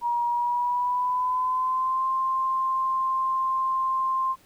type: tone with pitch glide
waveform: sine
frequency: 953 to 1051.3 Hz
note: A#5 to C6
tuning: +38 to +8 cents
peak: -22 dBFS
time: 0.01-4.36 s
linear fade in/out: 50 ms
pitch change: +170 cents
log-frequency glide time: 0.27-2.07 s
effects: pink hiss -58 dBFS RMS until 4.45 s